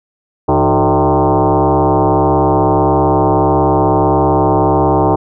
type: tone with frequency modulation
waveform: sine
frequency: 237.6 Hz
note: A#3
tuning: 33 cents sharp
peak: -8 dBFS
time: 0.48-5.16 s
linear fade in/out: 10 ms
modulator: 136 Hz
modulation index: 5.5
effects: none